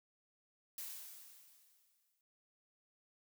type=noise with exponential decay; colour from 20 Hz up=blue; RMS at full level=-44 dBFS; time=0.78-2.21 s; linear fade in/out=1 ms; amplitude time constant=310 ms; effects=noise-tail reverb RT60 0.2 s tail -21 dB re dry